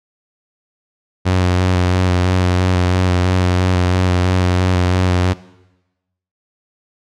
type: tone with vibrato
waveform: sawtooth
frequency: 91 Hz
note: F#2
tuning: 28 cents flat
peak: -8 dBFS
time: 1.25-5.34 s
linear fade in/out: 20 ms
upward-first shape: square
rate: 3 Hz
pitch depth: 20 cents each way
effects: noise-tail reverb RT60 1.0 s tail -19 dB re dry + low-pass 6000 Hz 12 dB/octave